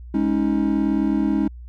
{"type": "chord", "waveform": "triangle", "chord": "Ab suspended fourth", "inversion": "none", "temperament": "equal with one note detuned", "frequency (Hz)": [207.7, 277.2, 315.7], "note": ["Ab3", "Db4", "Eb4"], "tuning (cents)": [0, 0, 25], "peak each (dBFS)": -20, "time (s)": [0.14, 1.48], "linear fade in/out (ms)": 5, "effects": ["added 60 Hz sine -35 dBFS peak until 1.68 s"]}